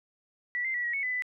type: tone with pitch steps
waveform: sine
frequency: 1954 / 2082 / 1946 / 1908 / 2209 / 2005 / 1994 Hz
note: B6 / C7 / B6 / A#6 / C#7 / B6 / B6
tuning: -19 / -9 / -26 / +40 / -7 / +26 / +16 cents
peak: -28 dBFS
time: 0.55-1.222 s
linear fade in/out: 0 ms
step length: 96 ms
effects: none